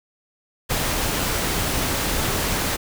pink noise, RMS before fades -23 dBFS, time 0.69-2.77 s, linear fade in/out 20 ms, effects none

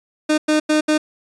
30% pulse tone bursts at uneven times, 306.2 Hz, D#4, 28 cents flat, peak -11 dBFS, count 4, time 0.29-0.38 / 0.48-0.6 / 0.69-0.81 / 0.88-0.98 s, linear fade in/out 10 ms, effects resampled to 22050 Hz

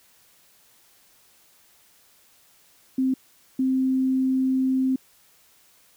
sine tone bursts at uneven times, 261.6 Hz, C4, in tune, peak -19 dBFS, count 2, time 2.98-3.14 / 3.59-4.96 s, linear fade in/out 5 ms, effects white hiss -58 dBFS RMS until 5.96 s

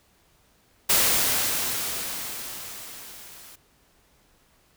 white noise with level ramp, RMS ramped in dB -19 to -47 dBFS, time 0.89-3.56 s, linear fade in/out 10 ms, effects pink hiss -62 dBFS RMS until 4.76 s

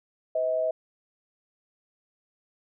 sine tone pair together, 507.2 / 639 Hz, B4 / D#5, +46 / +46 cents, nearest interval major third, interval 400 cents, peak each -31 / -24 dBFS, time 0.35-0.71 s, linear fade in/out 5 ms, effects none

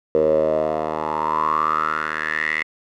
10% pulse tone with band-pass filter sweep, 77.78 Hz, D#2, in tune, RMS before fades -21 dBFS, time 0.15-2.63 s, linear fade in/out 0 ms, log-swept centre 490 to 2100 Hz, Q 8.6, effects none

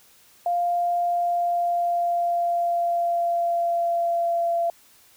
sine tone with pitch glide, 698.5 to 681.8 Hz, F5 to F5, 0 to -42 cents, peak -20 dBFS, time 0.46-4.7 s, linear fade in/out 2 ms, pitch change -42 cents, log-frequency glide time 0.98-4.59 s, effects white hiss -55 dBFS RMS until 5.16 s

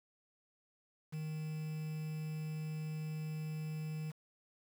triangle tone with quantisation, 155.56 Hz, D#3, in tune, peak -36 dBFS, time 1.12-4.12 s, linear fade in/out 20 ms, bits 9, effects none

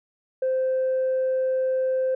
sine tone, 520 Hz, C5, 11 cents flat, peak -19 dBFS, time 0.42-2.15 s, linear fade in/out 5 ms, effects tanh soft clip ceiling -18 dBFS

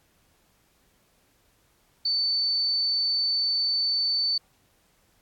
sine tone, 4522 Hz, C#8, 34 cents sharp, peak -22 dBFS, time 2.05-4.38 s, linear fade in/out 5 ms, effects pink hiss -65 dBFS RMS until 5.21 s + AAC 64 kbps

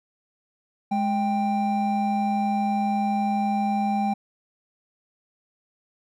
triangle tone pair together, 209 / 789 Hz, G#3 / G5, +11 / +11 cents, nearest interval octave + major seventh, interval 2300 cents, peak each -22 dBFS, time 0.91-4.14 s, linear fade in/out 10 ms, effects none

